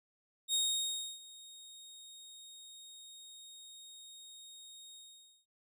25% pulse tone with ADSR envelope, 3729 Hz, A#7, in tune, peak -25 dBFS, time 0.48-5.46 s, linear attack 58 ms, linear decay 650 ms, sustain -22 dB, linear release 510 ms, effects none

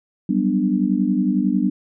sine chord, G major seventh, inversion third, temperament equal with one note detuned, 185 / 196 / 246.9 / 296.2 Hz, F#3 / G3 / B3 / D4, 0 / 0 / 0 / +15 cents, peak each -25 / -20 / -21 / -22 dBFS, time 0.29-1.7 s, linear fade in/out 5 ms, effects none

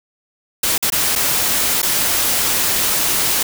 white noise with dropouts, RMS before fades -17 dBFS, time 0.63-3.43 s, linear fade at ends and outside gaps 5 ms, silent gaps 0.78-0.825 / 0.902-0.921 / 1.154-1.158 / 1.819-1.828 s, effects none

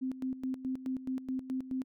sine tone with tremolo, 260 Hz, C4, 11 cents flat, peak -31 dBFS, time 0.01-1.84 s, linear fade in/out 20 ms, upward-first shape square, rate 4.7 Hz, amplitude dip 75%, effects none

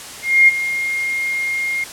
sine tone with ADSR envelope, 2130 Hz, C7, 30 cents sharp, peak -5 dBFS, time 0.22-1.84 s, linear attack 260 ms, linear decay 21 ms, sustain -13 dB, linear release 4 ms, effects white hiss -33 dBFS RMS until 1.92 s + low-pass 10000 Hz 12 dB/octave

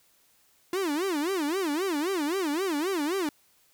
45% pulse tone with vibrato, 336 Hz, E4, 33 cents sharp, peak -26 dBFS, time 0.73-3.29 s, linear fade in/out 2 ms, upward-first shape sine, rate 3.8 Hz, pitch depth 280 cents each way, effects white hiss -64 dBFS RMS until 3.73 s

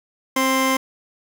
25% pulse tone pair together, 264.4 / 1048 Hz, C4 / C6, +18 / +2 cents, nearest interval 2 octaves, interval 2384 cents, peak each -16 dBFS, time 0.36-0.77 s, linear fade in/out 5 ms, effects none

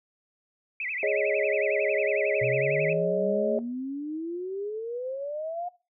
sine tone with vibrato, 2269 Hz, C#7, 40 cents sharp, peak -29 dBFS, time 0.8-2.93 s, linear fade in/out 2 ms, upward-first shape sine, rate 11 Hz, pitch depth 260 cents each way
sine chord, Ab suspended fourth, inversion none, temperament equal, 415.3 / 554.4 / 622.3 Hz, Ab4 / Db5 / Eb5, 0 / 0 / 0 cents, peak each -28 / -28 / -27 dBFS, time 1.03-3.59 s, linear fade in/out 2 ms
sine exponential sweep, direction up, 122.2 to 720 Hz, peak -30 dBFS, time 2.41-5.69 s, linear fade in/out 10 ms
effects noise-tail reverb RT60 0.3 s tail -18 dB re dry

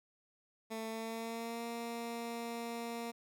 15% pulse tone with pitch glide, 222.6 to 233.5 Hz, A3 to A#3, +20 to +3 cents, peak -33 dBFS, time 0.7-3.12 s, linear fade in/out 20 ms, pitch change +83 cents, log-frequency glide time 0.88-1.64 s, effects none

